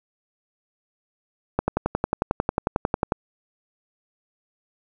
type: click train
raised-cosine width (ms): 1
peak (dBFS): -6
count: 18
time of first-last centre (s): 1.59-3.122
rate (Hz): 11.1
effects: none